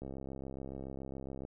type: click train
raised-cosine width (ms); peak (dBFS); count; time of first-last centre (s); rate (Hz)
2; -30; 97; 0.02-1.451; 67.1
effects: none